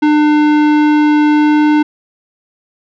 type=tone with tanh clipping; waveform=sine; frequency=300.1 Hz; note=D4; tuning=38 cents sharp; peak=-9 dBFS; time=0.02-1.83 s; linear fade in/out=10 ms; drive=17 dB; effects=none